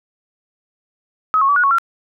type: tone with pitch steps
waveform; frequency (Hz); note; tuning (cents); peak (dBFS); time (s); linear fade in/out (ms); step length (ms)
sine; 1274 / 1094 / 1146 / 1453 / 1108 / 1368; D#6 / C#6 / D6 / F#6 / C#6 / F6; +41 / -23 / -43 / -32 / -1 / -36; -11; 1.34-1.784; 0; 74
effects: none